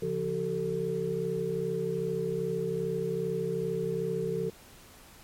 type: tone cluster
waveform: sine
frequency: 141.3 / 174.3 / 384.6 / 447.1 Hz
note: C#3 / F3 / G4 / A4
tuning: +34 / -3 / -33 / +28 cents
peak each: -38 / -35 / -34 / -31 dBFS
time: 0.02-4.5 s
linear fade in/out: 5 ms
effects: pink hiss -53 dBFS RMS until 5.23 s + MP3 64 kbps